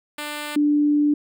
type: tone pair in turn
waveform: 5% pulse / sine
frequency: 296.7 / 294.3 Hz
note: D4 / D4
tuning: +18 / +4 cents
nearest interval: unison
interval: 14 cents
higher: first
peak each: -17 / -15 dBFS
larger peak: second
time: 0.18-0.56 / 0.56-1.14 s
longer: second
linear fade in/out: 5 ms
effects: none